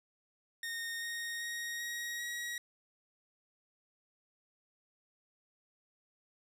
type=tone with pitch steps; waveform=sawtooth; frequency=1845 / 1860 / 1875.1 / 1890.3 / 1905.7 Hz; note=A#6 / A#6 / A#6 / A#6 / A#6; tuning=-18 / -4 / +10 / +24 / +38 cents; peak=-34 dBFS; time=0.63-2.58 s; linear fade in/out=2 ms; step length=390 ms; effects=resampled to 32000 Hz + 12-bit